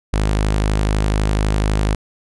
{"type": "tone", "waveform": "sawtooth", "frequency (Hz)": 52, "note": "G#1", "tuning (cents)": 3, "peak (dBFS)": -11, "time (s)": [0.13, 1.95], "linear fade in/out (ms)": 5, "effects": ["resampled to 24000 Hz"]}